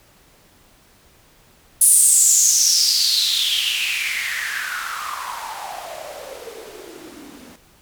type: noise with band-pass filter sweep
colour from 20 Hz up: blue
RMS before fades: -20 dBFS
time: 1.81-7.56 s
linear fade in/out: 5 ms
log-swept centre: 10000 to 230 Hz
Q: 6.7
effects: pink hiss -53 dBFS RMS until 7.81 s